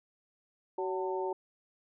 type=harmonic tone with a mistuned harmonic; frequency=188.2 Hz; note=F#3; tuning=30 cents sharp; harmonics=2 / 3 / 4 / 5; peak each=-33 / -40 / -42 / -37 dBFS; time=0.78-1.33 s; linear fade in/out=5 ms; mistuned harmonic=5; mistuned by=-82 cents; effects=none